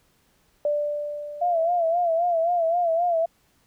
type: tone with exponential decay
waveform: sine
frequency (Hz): 589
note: D5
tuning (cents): +5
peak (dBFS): -19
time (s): 0.65-2.68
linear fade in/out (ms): 2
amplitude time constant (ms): 440
type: tone with vibrato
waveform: sine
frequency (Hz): 680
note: F5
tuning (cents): -46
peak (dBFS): -19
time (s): 1.41-3.26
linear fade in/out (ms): 10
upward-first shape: sine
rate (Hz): 3.8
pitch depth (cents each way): 81
effects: pink hiss -64 dBFS RMS until 3.66 s